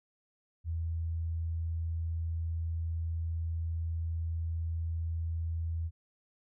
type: tone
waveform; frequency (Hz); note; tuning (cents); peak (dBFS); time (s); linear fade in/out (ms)
sine; 82.41; E2; 0; -31; 0.64-5.91; 50
effects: none